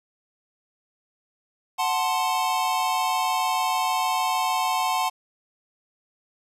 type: chord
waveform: square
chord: F# diminished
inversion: none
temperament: equal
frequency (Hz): 740 / 880 / 1046.5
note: F#5 / A5 / C6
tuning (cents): 0 / 0 / 0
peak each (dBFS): -27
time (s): 1.78-5.1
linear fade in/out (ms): 20
effects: resampled to 32000 Hz + 9-bit